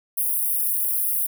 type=high-pass noise; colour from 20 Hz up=white; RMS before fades=-23 dBFS; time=0.17-1.27 s; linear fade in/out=10 ms; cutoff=9600 Hz; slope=96 dB/octave; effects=none